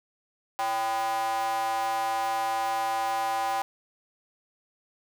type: tone with high-pass filter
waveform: square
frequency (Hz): 112.2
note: A2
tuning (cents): +34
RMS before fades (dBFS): -28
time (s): 0.59-3.62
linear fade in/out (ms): 0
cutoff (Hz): 840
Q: 7.2
effects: none

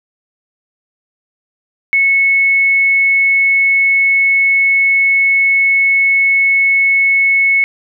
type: tone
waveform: sine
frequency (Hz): 2200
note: C#7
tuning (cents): -14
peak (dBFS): -8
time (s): 1.93-7.64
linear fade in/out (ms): 0
effects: none

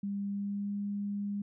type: tone with pitch glide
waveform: sine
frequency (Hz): 200.4 to 202.8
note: G3 to G#3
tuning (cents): +38 to -41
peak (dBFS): -32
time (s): 0.03-1.42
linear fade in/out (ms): 5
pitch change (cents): +21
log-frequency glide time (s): 0.29-0.74
effects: none

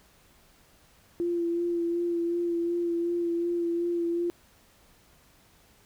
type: tone with vibrato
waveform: sine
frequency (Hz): 342.7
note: F4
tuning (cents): -33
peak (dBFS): -25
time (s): 1.2-4.3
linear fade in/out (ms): 0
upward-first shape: sine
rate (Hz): 2.7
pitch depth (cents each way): 20
effects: pink hiss -60 dBFS RMS until 5.85 s

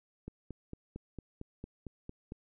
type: click train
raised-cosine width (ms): 3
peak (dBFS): -29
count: 10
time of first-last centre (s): 0.28-2.321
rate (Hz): 4.41
effects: none

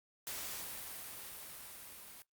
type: noise with level ramp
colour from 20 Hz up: white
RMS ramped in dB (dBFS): -42 to -53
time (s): 0.27-2.22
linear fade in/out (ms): 0
effects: noise-tail reverb RT60 0.1 s tail -17 dB re dry + Opus 48 kbps

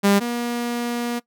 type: tone pair in turn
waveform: sawtooth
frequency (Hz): 200.4 / 239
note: G3 / A#3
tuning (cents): +38 / +43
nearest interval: minor third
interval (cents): 305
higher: second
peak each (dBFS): -10 / -19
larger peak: first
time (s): 0.03-0.2 / 0.2-1.2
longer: second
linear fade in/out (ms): 20
effects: noise-tail reverb RT60 0.1 s tail -20 dB re dry

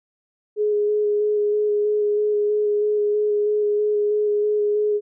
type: tone with vibrato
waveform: sine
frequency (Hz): 418.3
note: G#4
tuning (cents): +12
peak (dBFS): -17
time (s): 0.56-5.01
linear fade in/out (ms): 50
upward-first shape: square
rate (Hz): 3.1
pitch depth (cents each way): 11
effects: none

